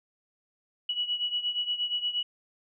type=beating tone pair; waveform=sine; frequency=2931 / 2939.5 Hz; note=F#7 / F#7; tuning=-17 / -12 cents; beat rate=8.5 Hz; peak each=-29 / -33 dBFS; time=0.89-2.23 s; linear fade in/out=5 ms; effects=none